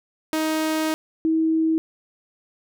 sawtooth / sine tone pair in turn, 314.2 / 321 Hz, D#4 / E4, +17 / -46 cents, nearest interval unison, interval 37 cents, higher second, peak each -17 dBFS, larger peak neither, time 0.33-0.94 / 1.25-1.78 s, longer first, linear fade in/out 0 ms, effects none

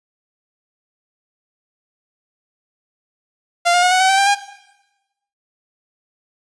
sawtooth tone with pitch steps, 694 / 709.4 / 725.1 / 741.2 / 757.7 / 774.5 / 791.7 / 809.3 Hz, F5 / F5 / F#5 / F#5 / F#5 / G5 / G5 / G#5, -11 / +27 / -35 / +3 / +41 / -21 / +17 / -45 cents, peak -8 dBFS, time 3.65-4.354 s, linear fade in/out 20 ms, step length 88 ms, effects noise-tail reverb RT60 1.0 s tail -17 dB re dry + resampled to 22050 Hz

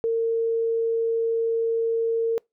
sine tone, 456.5 Hz, A#4, 36 cents flat, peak -20 dBFS, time 0.04-2.38 s, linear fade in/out 0 ms, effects noise-tail reverb RT60 0.2 s tail -26 dB re dry

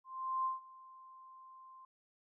sine tone with ADSR envelope, 1046.5 Hz, C6, in tune, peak -31 dBFS, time 0.04-1.85 s, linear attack 410 ms, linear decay 150 ms, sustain -22 dB, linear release 3 ms, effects none

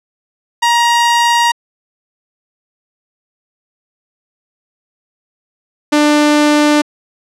sawtooth tone pair in turn, 944 / 297.3 Hz, A#5 / D4, +22 / +21 cents, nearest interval octave + minor sixth, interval 2001 cents, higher first, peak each -5 / -4 dBFS, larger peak second, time 0.62-1.52 / 5.92-6.82 s, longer neither, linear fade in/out 10 ms, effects low-pass 8000 Hz 12 dB/octave

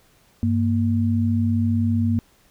sine tone pair together, 98.06 / 233.1 Hz, G2 / A#3, +1 / 0 cents, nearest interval octave + minor third, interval 1499 cents, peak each -20 dBFS, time 0.43-2.19 s, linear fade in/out 0 ms, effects pink hiss -58 dBFS RMS until 2.5 s

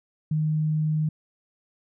sine tone, 154.6 Hz, D#3, 11 cents flat, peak -21 dBFS, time 0.31-1.09 s, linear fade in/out 5 ms, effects none

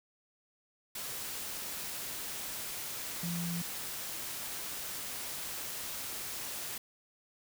sine tone in noise, 171.7 Hz, F3, 29 cents flat, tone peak -34 dBFS, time 3.23-3.62 s, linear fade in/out 5 ms, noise white, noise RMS -40 dBFS, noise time 0.95-6.78 s, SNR +3 dB, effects none

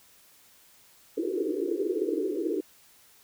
pink band-pass noise, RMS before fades -29 dBFS, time 1.17-2.61 s, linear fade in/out 10 ms, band 300 to 470 Hz, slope 96 dB/octave, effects white hiss -58 dBFS RMS until 3.23 s

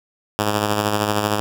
5% pulse tone with tremolo, 104.6 Hz, G#2, 13 cents sharp, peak -5 dBFS, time 0.39-1.4 s, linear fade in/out 0 ms, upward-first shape sine, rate 13 Hz, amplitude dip 45%, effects none

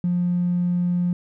triangle tone, 176.6 Hz, F3, 20 cents sharp, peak -15 dBFS, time 0.04-1.13 s, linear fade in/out 2 ms, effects tanh soft clip ceiling -16 dBFS

